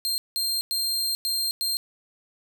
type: tone bursts at uneven times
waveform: sawtooth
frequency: 4186 Hz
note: C8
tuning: in tune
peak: -21 dBFS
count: 5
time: 0.05-0.18 / 0.36-0.61 / 0.71-1.15 / 1.25-1.51 / 1.61-1.77 s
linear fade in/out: 0 ms
effects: none